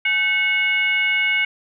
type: tone with frequency modulation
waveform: sine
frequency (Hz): 2200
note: C#7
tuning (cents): -14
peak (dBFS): -16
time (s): 0.05-1.45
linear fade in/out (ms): 5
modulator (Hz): 674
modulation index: 0.74
effects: none